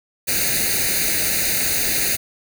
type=noise with comb filter; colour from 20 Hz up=white; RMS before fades=-20 dBFS; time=0.27-2.17 s; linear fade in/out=20 ms; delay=0.46 ms; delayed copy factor=+0.9; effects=none